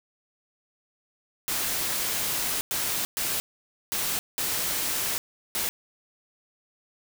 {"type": "noise bursts at uneven times", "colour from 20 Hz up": "white", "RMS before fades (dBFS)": -28, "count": 6, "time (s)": [[1.48, 2.61], [2.71, 3.05], [3.17, 3.4], [3.92, 4.19], [4.38, 5.18], [5.55, 5.69]], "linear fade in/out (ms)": 0, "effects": []}